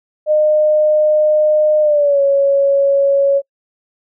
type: tone with pitch glide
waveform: sine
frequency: 610 to 556.2 Hz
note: D#5 to C#5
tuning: -34 to +6 cents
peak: -9 dBFS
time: 0.26-3.42 s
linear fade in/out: 50 ms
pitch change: -160 cents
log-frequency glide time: 1.81-2.21 s
effects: noise-tail reverb RT60 0.1 s tail -26 dB re dry